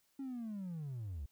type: linear sweep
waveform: triangle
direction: down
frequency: 277.2 to 63.4 Hz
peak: -37 dBFS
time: 0.19-1.26 s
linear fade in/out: 5 ms
effects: tanh soft clip ceiling -35 dBFS + white hiss -75 dBFS RMS until 1.31 s